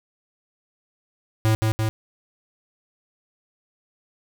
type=tone with echo; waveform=square; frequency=110 Hz; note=A2; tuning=in tune; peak=-17 dBFS; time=1.45-1.55 s; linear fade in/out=0 ms; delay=170 ms; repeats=2; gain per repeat=-2 dB; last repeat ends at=1.89 s; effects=none